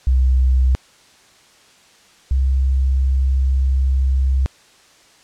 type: tone pair in turn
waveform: sine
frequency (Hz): 64.3 / 66.15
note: C2 / C2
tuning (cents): -30 / +20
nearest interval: unison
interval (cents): 50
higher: second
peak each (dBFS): -11 / -13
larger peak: first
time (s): 0.07-0.75 / 2.31-4.46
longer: second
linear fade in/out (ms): 0
effects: white hiss -50 dBFS RMS until 5.23 s + low-pass 7000 Hz 12 dB/octave